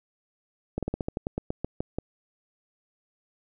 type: slowing click train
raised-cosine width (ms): 2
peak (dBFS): -15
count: 13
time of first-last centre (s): 0.78-1.986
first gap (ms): 47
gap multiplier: 1.13
effects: none